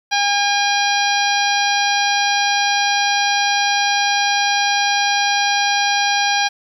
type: harmonic tone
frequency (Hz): 810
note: G#5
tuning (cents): -43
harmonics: 1 / 2 / 3 / 4 / 5 / 6 / 7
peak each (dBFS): -18 / -21 / -23 / -24 / -25 / -26 / -26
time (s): 0.11-6.49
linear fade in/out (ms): 20
effects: 8-bit